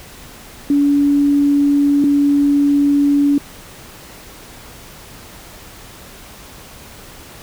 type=tone pair in turn; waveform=sine; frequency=285.5 / 285.5 Hz; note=D4 / D4; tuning=-49 / -49 cents; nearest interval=unison; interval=0 cents; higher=neither; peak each=-10 dBFS; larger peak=neither; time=0.7-2.04 / 2.04-3.38 s; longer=neither; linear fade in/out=2 ms; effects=pink hiss -38 dBFS RMS until 7.42 s